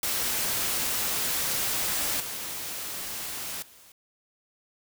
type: noise with level steps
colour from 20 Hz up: white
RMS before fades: -28 / -35 / -53 dBFS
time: 0.03-3.92 s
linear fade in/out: 2 ms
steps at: 2.2 / 3.62 s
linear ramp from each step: 5 ms
effects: none